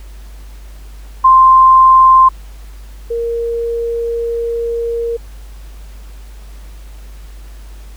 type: tone pair in turn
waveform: sine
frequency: 1046.5 / 466.2 Hz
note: C6 / A#4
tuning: 0 / 0 cents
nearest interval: octave + major second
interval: 1400 cents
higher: first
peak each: -3 / -15 dBFS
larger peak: first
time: 1.24-2.29 / 3.1-5.17 s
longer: second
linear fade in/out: 10 ms
effects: added 50 Hz sine -30 dBFS peak until 7.96 s + pink hiss -45 dBFS RMS until 7.96 s